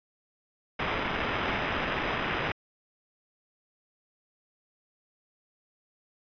white noise with sample-and-hold, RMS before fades -30 dBFS, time 0.79-2.52 s, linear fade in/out 5 ms, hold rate 4410 Hz, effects resampled to 11025 Hz

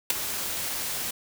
white noise with ADSR envelope, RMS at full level -19 dBFS, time 0.1-1.11 s, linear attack 3 ms, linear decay 11 ms, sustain -12 dB, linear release 6 ms, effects none

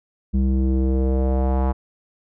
square tone with low-pass filter sweep, 65.41 Hz, C2, in tune, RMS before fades -19 dBFS, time 0.33-1.73 s, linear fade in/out 20 ms, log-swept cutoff 220 to 950 Hz, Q 2.3, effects none

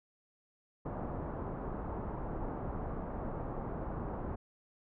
pink low-pass noise, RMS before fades -39 dBFS, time 0.85-4.36 s, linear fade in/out 10 ms, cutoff 1100 Hz, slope 24 dB/octave, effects none

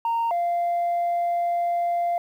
sine tone pair in turn, 924 / 693.5 Hz, A#5 / F5, -16 / -12 cents, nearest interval perfect fourth, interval 496 cents, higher first, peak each -19 dBFS, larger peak neither, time 0.05-0.31 / 0.31-2.18 s, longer second, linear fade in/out 2 ms, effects tanh soft clip ceiling -19 dBFS + 9-bit

